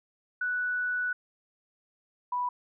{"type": "tone pair in turn", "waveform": "sine", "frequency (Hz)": [1480, 985.2], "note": ["F#6", "B5"], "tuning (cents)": [0, -5], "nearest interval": "perfect fifth", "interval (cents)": 705, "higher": "first", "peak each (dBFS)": -27, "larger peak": "neither", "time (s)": [[0.41, 1.13], [2.32, 2.49]], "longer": "first", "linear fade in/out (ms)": 5, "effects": []}